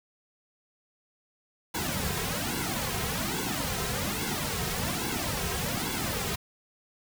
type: noise with flanger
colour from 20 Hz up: pink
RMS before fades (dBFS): -31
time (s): 1.74-6.36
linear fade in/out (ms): 10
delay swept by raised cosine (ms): 1.6 to 3.5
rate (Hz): 1.2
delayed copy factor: -0.9
effects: none